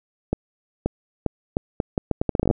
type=accelerating click train; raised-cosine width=2 ms; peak=-7 dBFS; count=17; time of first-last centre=0.33-2.511 s; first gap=530 ms; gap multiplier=0.76; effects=none